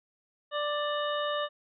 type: harmonic tone with a mistuned harmonic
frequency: 589 Hz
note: D5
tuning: 5 cents sharp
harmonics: 1 / 2 / 3 / 5 / 6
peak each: -31 / -33 / -38 / -39 / -40 dBFS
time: 0.51-1.49 s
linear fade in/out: 50 ms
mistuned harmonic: 6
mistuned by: +71 cents
effects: none